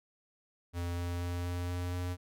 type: tone with pitch steps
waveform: square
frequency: 86.8 / 87.3 / 87.81 / 88.32 / 88.83 / 89.34 Hz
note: F2 / F2 / F2 / F2 / F2 / F2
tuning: -10 / 0 / +10 / +20 / +30 / +40 cents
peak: -34 dBFS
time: 0.73-2.17 s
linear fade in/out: 50 ms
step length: 240 ms
effects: none